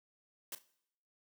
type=noise with echo; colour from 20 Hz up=white; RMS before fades=-42 dBFS; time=0.52-0.55 s; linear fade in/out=2 ms; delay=36 ms; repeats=2; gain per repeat=-15 dB; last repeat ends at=0.622 s; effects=noise-tail reverb RT60 0.7 s tail -19 dB re dry + high-pass 150 Hz 12 dB/octave